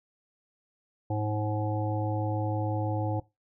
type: harmonic tone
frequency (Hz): 106.3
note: G#2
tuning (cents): +41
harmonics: 1 / 3 / 5 / 7 / 8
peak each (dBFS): -29 / -34 / -36 / -37 / -38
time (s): 1.1-3.2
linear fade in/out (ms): 5
effects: noise-tail reverb RT60 0.2 s tail -18 dB re dry